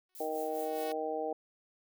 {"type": "tone with exponential growth", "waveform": "5% pulse", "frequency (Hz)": 370, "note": "F#4", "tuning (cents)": 0, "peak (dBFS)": -31, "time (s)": [0.09, 0.92], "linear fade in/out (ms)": 1, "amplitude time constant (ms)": 180}
{"type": "noise with tremolo", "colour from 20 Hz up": "violet", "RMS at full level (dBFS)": -46, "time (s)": [0.15, 0.93], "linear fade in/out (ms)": 0, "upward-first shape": "triangle", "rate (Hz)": 4.9, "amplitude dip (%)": 75}
{"type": "harmonic tone", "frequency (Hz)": 156.4, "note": "D#3", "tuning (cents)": 9, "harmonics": [2, 3, 4, 5], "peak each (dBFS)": [-42, -36, -38, -38], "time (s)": [0.2, 1.33], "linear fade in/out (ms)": 5}
{"effects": []}